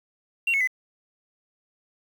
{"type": "tone with pitch steps", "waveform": "triangle", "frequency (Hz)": [2747, 2196, 2020], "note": ["F7", "C#7", "B6"], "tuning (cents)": [-29, -17, 39], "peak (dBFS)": -17, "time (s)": [0.47, 0.674], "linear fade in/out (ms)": 5, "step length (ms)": 68, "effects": ["tanh soft clip ceiling -17 dBFS", "8-bit"]}